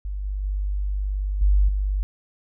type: tone with level steps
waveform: sine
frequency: 49.33 Hz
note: G1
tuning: 12 cents sharp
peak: -26 / -24 / -22 / -14 / -20 dBFS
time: 0.05-2.03 s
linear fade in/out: 0 ms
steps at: 0.24 / 0.43 / 1.41 / 1.68 s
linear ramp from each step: 10 ms
effects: none